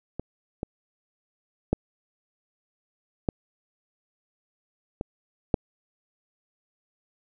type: clicks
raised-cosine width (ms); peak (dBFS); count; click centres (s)
2; -18 / -16 / -8 / -10 / -16 / -6; 6; 0.196 / 0.631 / 1.73 / 3.288 / 5.011 / 5.542
effects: none